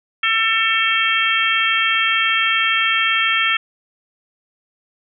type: harmonic tone with a mistuned harmonic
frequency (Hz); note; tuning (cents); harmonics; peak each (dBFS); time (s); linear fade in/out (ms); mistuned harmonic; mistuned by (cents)
447.1; A4; +28; 3 / 4 / 5 / 6 / 7; -21 / -21 / -21 / -21 / -21; 0.23-3.57; 5; 7; +44
effects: none